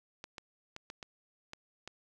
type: clicks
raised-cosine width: 0.2 ms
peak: -26 dBFS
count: 7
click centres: 0.241 / 0.382 / 0.764 / 0.901 / 1.028 / 1.534 / 1.876 s
effects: none